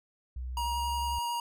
sine tone with pitch glide, 62.7 to 69.17 Hz, B1 to C#2, +27 to -3 cents, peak -34 dBFS, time 0.36-1.19 s, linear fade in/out 5 ms, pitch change +170 cents, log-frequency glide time 0.54-0.87 s
square tone with vibrato, 949 Hz, A#5, 31 cents sharp, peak -31 dBFS, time 0.57-1.4 s, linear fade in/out 2 ms, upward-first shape sine, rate 11 Hz, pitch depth 9 cents each way
effects none

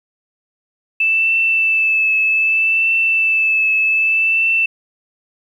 sine tone with vibrato, 2637 Hz, E7, in tune, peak -12 dBFS, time 1-4.66 s, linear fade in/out 5 ms, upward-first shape triangle, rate 0.64 Hz, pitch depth 27 cents each way, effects 8-bit

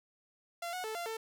sawtooth tone with pitch steps, 686 / 732 / 437.9 / 690 / 446.4 Hz, F5 / F#5 / A4 / F5 / A4, -31 / -19 / -8 / -21 / +25 cents, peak -33 dBFS, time 0.62-1.17 s, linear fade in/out 5 ms, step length 110 ms, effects none

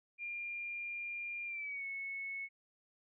sine tone with pitch glide, 2400 to 2201 Hz, D7 to C#7, +37 to -13 cents, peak -39 dBFS, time 0.18-2.49 s, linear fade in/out 50 ms, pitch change -150 cents, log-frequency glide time 1.46-1.85 s, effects none

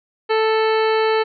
harmonic tone, 440 Hz, A4, in tune, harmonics 1 / 2 / 3 / 4 / 5 / 6 / 7 / 9 / 10, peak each -16 / -22 / -26 / -28 / -30 / -32 / -33 / -35 / -36 dBFS, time 0.29-1.24 s, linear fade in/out 20 ms, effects none

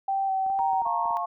sine tone with vibrato, 773 Hz, G5, 24 cents flat, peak -23 dBFS, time 0.08-0.82 s, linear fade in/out 5 ms, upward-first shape square, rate 2.4 Hz, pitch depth 15 cents each way
clicks, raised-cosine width 1 ms, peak -33 dBFS, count 8, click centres 0.464 / 0.501 / 0.598 / 0.733 / 0.821 / 0.866 / 1.056 / 1.107 s
sine tone, 932.3 Hz, A#5, in tune, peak -26 dBFS, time 0.59-1.17 s, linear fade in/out 0 ms
sine chord, F augmented, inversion none, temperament just, 698.5 / 873.1 / 1091.3 Hz, F5 / A5 / C#6, 0 / -14 / -27 cents, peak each -30 / -33 / -30 dBFS, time 0.85-1.26 s, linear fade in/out 10 ms
effects none

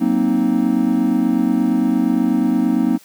triangle chord, C half-diminished seventh, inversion second, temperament equal, 185 / 233.1 / 261.6 / 311.1 Hz, Gb3 / Bb3 / C4 / Eb4, 0 / 0 / 0 / 0 cents, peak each -21 / -16 / -16 / -18 dBFS, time 0-2.98 s, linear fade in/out 20 ms, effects white hiss -48 dBFS RMS until 3.04 s + high-pass 100 Hz 12 dB/octave

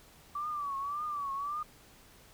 sine tone with vibrato, 1154 Hz, D6, 31 cents flat, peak -33 dBFS, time 0.35-1.63 s, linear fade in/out 5 ms, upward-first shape triangle, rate 1.8 Hz, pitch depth 110 cents each way, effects pink hiss -58 dBFS RMS until 2.33 s

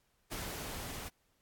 pink noise with level ramp, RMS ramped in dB -40 to -44 dBFS, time 0.31-1.09 s, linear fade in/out 10 ms, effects pink hiss -75 dBFS RMS until 1.41 s + AAC 64 kbps

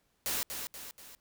white noise with echo, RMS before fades -33 dBFS, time 0.26-0.43 s, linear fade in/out 0 ms, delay 240 ms, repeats 3, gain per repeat -6 dB, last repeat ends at 1.15 s, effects pink hiss -74 dBFS RMS until 1.2 s

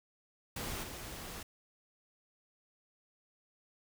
pink noise with level steps, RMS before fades -40 / -45 dBFS, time 0.56-1.43 s, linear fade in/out 5 ms, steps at 0.83 s, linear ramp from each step 5 ms, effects none

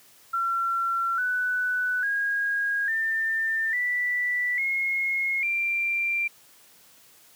sine tone with pitch steps, 1360 / 1491.7 / 1636.1 / 1794.5 / 1968.3 / 2159 / 2368 Hz, F6 / F#6 / G#6 / A6 / B6 / C#7 / D7, -46 / +14 / -26 / +34 / -6 / -46 / +14 cents, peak -23 dBFS, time 0.33-6.28 s, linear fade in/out 10 ms, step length 850 ms, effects white hiss -55 dBFS RMS until 7.35 s + high-pass 80 Hz 12 dB/octave

